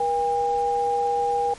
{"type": "tone pair together", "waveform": "sine", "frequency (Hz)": [478.9, 806], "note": ["A#4", "G5"], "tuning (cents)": [47, 48], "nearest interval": "major sixth", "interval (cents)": 901, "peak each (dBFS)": [-25, -21], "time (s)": [0, 1.54], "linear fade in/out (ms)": 5, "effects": ["pink hiss -44 dBFS RMS until 1.58 s", "MP3 48 kbps"]}